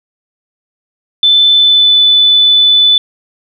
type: tone with pitch glide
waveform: sine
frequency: 3520 to 3494 Hz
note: A7 to A7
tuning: 0 to -13 cents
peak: -4 dBFS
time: 1.23-2.98 s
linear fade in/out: 2 ms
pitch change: -13 cents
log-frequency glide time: 1.53-1.98 s
effects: none